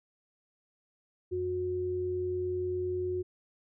sine tone pair together, 91 / 364 Hz, F#2 / F#4, -28 / -28 cents, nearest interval 2 octaves, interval 2400 cents, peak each -39 / -30 dBFS, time 1.31-3.23 s, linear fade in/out 20 ms, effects none

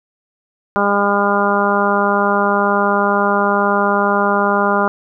harmonic tone, 202.1 Hz, G#3, 47 cents flat, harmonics 1 / 2 / 3 / 4 / 5 / 6 / 7, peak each -20 / -20 / -20 / -20 / -20 / -20 / -20 dBFS, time 0.76-4.88 s, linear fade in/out 0 ms, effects none

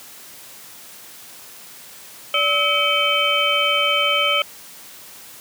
sine tone cluster, 579 / 1293 / 2275 / 2546 / 3089 Hz, D5 / E6 / C#7 / D#7 / G7, -25 / -34 / +44 / +39 / -26 cents, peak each -24 / -22 / -23 / -26 / -19 dBFS, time 2.34-4.42 s, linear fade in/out 2 ms, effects white hiss -41 dBFS RMS until 5.4 s + high-pass 100 Hz 12 dB/octave

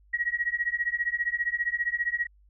sine tone with tremolo, 1906 Hz, A#6, 38 cents sharp, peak -21 dBFS, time 0.13-2.27 s, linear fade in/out 10 ms, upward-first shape triangle, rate 15 Hz, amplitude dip 100%, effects added 50 Hz sine -56 dBFS peak until 2.49 s

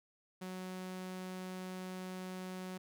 sawtooth tone, 185 Hz, F#3, in tune, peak -38 dBFS, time 0.41-2.78 s, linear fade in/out 10 ms, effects none

